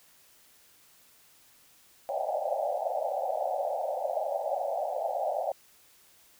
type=band-pass noise; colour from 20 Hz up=pink; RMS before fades=-31 dBFS; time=2.09-5.52 s; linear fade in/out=0 ms; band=540 to 810 Hz; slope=96 dB/octave; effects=white hiss -60 dBFS RMS until 6.39 s